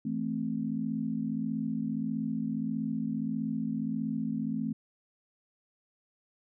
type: chord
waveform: sine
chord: A minor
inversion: second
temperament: equal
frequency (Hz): 164.81 / 220 / 261.6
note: E3 / A3 / C4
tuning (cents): 0 / 0 / 0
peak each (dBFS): -37 / -32 / -34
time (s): 0.05-4.73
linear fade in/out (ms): 5
effects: none